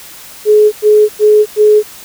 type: tone bursts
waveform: sine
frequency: 423.5 Hz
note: G#4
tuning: 34 cents sharp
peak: -3 dBFS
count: 4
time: 0.45-1.83 s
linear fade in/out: 50 ms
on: 270 ms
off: 100 ms
effects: white hiss -33 dBFS RMS until 2.04 s